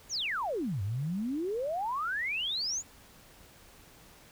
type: exponential two-way sweep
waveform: sine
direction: down then up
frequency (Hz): 7150 to 92.5 to 7150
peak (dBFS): -30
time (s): 0.09-2.83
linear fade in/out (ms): 50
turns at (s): 0.82
effects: pink hiss -56 dBFS RMS until 4.31 s